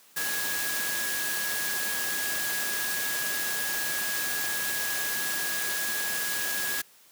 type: tone in noise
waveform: sine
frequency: 1661.2 Hz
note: G#6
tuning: in tune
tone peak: -32 dBFS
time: 0.16-6.82 s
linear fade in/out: 10 ms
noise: white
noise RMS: -31 dBFS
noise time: 0.16-6.82 s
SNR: -4 dB
effects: white hiss -57 dBFS RMS until 7.11 s + high-pass 150 Hz 12 dB/octave